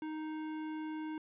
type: tone with tanh clipping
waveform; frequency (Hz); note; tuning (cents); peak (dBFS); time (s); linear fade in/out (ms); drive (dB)
sine; 311.1; D#4; 0; -40; 0.02-1.18; 2; 17
effects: resampled to 8000 Hz